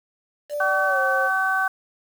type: tone with pitch glide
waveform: sine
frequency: 587.3 to 535.5 Hz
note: D5 to C5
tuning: 0 to +40 cents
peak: -24 dBFS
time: 0.49-1.3 s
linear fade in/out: 50 ms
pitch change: -160 cents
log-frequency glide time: 0.86-0.99 s
type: harmonic tone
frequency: 381.1 Hz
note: G4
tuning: 49 cents flat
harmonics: 2 / 3 / 4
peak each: -25 / -26 / -21 dBFS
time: 0.6-1.68 s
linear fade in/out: 5 ms
effects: 7-bit